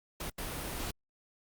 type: noise bursts at uneven times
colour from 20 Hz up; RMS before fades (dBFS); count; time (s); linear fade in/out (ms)
pink; -38; 2; 0.2-0.3 / 0.38-0.91; 5
effects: Opus 48 kbps